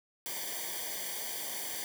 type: noise with comb filter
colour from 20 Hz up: white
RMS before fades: -38 dBFS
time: 0.26-1.84 s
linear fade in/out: 0 ms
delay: 0.75 ms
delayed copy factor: -0.95
effects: none